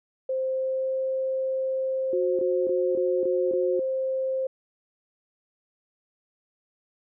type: tone with pitch glide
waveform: sine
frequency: 523.3 to 526.3 Hz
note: C5 to C5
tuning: 0 to +10 cents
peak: -24 dBFS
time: 0.29-4.47 s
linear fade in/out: 5 ms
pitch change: +10 cents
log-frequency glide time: 0.47-0.97 s
type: tone bursts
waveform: sine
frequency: 365.5 Hz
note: F#4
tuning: 21 cents flat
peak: -24 dBFS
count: 6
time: 2.13-3.795 s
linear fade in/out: 2 ms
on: 260 ms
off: 21 ms
effects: none